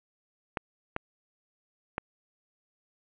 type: clicks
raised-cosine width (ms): 0.5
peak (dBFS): -15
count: 3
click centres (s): 0.572 / 0.964 / 1.981
effects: resampled to 8000 Hz + 7-bit